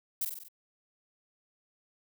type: noise with echo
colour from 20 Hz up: violet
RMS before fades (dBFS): -31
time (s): 0.21-0.25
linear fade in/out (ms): 5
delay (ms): 47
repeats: 5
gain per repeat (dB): -4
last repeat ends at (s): 0.485
effects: none